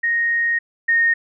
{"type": "tone pair in turn", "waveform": "sine", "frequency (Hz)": [1864.7, 1848.6], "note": ["A#6", "A#6"], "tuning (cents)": [0, -15], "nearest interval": "unison", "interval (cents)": 15, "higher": "first", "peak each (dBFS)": [-16, -13], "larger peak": "second", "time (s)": [[0.03, 0.59], [0.88, 1.14]], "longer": "first", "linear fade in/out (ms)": 10, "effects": []}